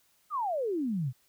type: exponential sweep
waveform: sine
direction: down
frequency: 1290 to 116.54 Hz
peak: -28 dBFS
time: 0.3-1.13 s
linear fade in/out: 50 ms
effects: white hiss -68 dBFS RMS until 1.28 s